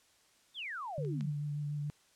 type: exponential sweep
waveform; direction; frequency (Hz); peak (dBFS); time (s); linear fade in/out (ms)
sine; down; 3729 to 133.7; -38; 0.54-1.33; 50
type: tone with vibrato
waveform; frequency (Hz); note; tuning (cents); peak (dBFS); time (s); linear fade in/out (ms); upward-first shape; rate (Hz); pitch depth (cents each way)
sine; 146.83; D3; 0; -34; 0.98-1.9; 0; sine; 6.9; 17
type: clicks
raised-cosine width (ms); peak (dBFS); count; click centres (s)
0.2; -40 / -32; 2; 1.049 / 1.209
effects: white hiss -67 dBFS RMS until 2.15 s + low-pass 9000 Hz 12 dB/octave